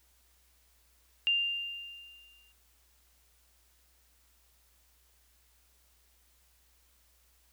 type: tone with exponential decay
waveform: sine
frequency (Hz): 2794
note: F7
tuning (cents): 0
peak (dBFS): -23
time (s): 1.27-2.52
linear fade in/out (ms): 0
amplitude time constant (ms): 270
effects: added 60 Hz sine -68 dBFS peak until 7.52 s + white hiss -68 dBFS RMS until 7.52 s